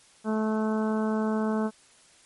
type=harmonic tone; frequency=217.3 Hz; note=A3; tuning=21 cents flat; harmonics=1 / 2 / 3 / 4 / 5 / 6 / 7; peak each=-25 / -31 / -35 / -37 / -39 / -41 / -42 dBFS; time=0.24-1.71 s; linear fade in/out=50 ms; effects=white hiss -57 dBFS RMS until 2.25 s + MP3 48 kbps